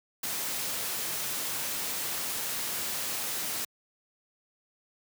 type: noise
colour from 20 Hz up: white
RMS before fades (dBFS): -33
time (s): 0.23-3.65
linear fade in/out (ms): 5
effects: high-pass 100 Hz 12 dB/octave